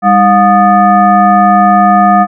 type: tone with frequency modulation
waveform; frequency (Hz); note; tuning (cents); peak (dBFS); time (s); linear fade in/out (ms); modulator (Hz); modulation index
sine; 717; F5; +45; -3; 0.02-2.27; 50; 517; 1.1
effects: none